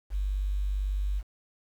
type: tone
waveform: sine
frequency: 49 Hz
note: G1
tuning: in tune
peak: -26 dBFS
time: 0.1-1.23 s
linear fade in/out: 50 ms
effects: 9-bit